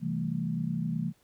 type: chord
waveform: sine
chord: A minor seventh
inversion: first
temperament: equal with one note detuned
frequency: 130.81 / 164.81 / 196 / 224 Hz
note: C3 / E3 / G3 / A3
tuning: 0 / 0 / 0 / +31 cents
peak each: -37 / -31 / -37 / -34 dBFS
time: 0-1.13 s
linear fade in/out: 50 ms
effects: pink hiss -67 dBFS RMS until 1.23 s